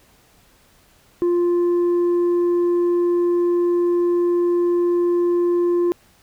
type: tone with tanh clipping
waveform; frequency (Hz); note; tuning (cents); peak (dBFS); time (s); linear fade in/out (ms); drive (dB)
sine; 349.2; F4; 0; -16; 1.22-5.92; 0; 3
effects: pink hiss -55 dBFS RMS until 6.22 s